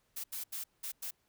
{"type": "noise bursts at uneven times", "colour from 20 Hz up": "blue", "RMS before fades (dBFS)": -40, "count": 5, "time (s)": [[0.16, 0.24], [0.32, 0.44], [0.52, 0.64], [0.83, 0.92], [1.02, 1.11]], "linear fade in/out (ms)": 10, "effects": ["pink hiss -75 dBFS RMS until 1.28 s"]}